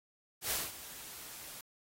white noise with ADSR envelope, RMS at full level -33 dBFS, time 0.41-1.61 s, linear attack 99 ms, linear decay 210 ms, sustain -15 dB, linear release 3 ms, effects AAC 48 kbps

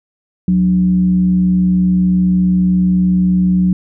sine tone with frequency modulation, 182.7 Hz, F#3, 22 cents flat, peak -9 dBFS, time 0.48-3.73 s, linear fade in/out 2 ms, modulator 114 Hz, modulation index 0.3, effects none

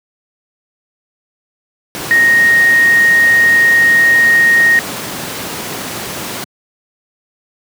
sine tone in noise, 1864.7 Hz, A#6, in tune, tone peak -6 dBFS, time 2.11-4.79 s, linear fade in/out 0 ms, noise pink, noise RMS -22 dBFS, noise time 1.95-6.44 s, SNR +13 dB, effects high-pass 150 Hz 12 dB/octave

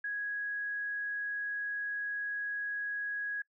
sine tone, 1661.2 Hz, G#6, in tune, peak -33 dBFS, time 0.04-3.42 s, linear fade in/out 5 ms, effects noise-tail reverb RT60 0.1 s tail -23 dB re dry

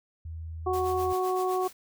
sine tone with pitch glide, 81 to 82.51 Hz, E2 to E2, -30 to +2 cents, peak -35 dBFS, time 0.25-1.13 s, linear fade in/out 5 ms, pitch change +32 cents, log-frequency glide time 0.85-0.96 s
harmonic tone, 369.8 Hz, F#4, 1 cent flat, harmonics 1 / 2 / 3, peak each -27 / -30 / -32 dBFS, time 0.66-1.68 s, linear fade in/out 10 ms
white noise with tremolo, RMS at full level -43 dBFS, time 0.73-1.73 s, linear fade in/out 5 ms, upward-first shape sine, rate 7.8 Hz, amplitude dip 70%
effects none

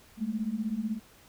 sine beating tone pair, 207.6 / 223.6 Hz, G#3 / A3, 0 / +28 cents, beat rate 16 Hz, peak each -33 / -31 dBFS, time 0.17-1 s, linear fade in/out 50 ms, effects pink hiss -57 dBFS RMS until 1.28 s

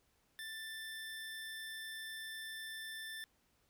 25% pulse tone, 1772 Hz, A6, 12 cents sharp, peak -40 dBFS, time 0.39-3.24 s, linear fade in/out 0 ms, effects pink hiss -75 dBFS RMS until 3.69 s

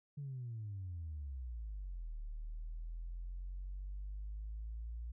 sine exponential two-way sweep, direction down then up, 146.83 to 37.09 to 58.4 Hz, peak -40 dBFS, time 0.17-5.12 s, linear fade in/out 10 ms, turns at 2.2 s, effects tanh soft clip ceiling -37 dBFS

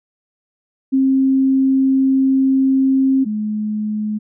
sine tone pair in turn, 266.6 / 212.6 Hz, C4 / G#3, +33 / +41 cents, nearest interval major third, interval 392 cents, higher first, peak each -11 / -18 dBFS, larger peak first, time 0.92-3.25 / 3.25-4.19 s, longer first, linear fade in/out 20 ms, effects none

